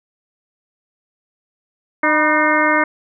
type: harmonic tone with a mistuned harmonic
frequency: 304.5 Hz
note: D#4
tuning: 37 cents flat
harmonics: 1 / 2 / 3 / 4 / 5 / 6 / 7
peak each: -20 / -20 / -20 / -20 / -20 / -20 / -20 dBFS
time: 2.03-2.84 s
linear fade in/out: 5 ms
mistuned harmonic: 3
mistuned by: +79 cents
effects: none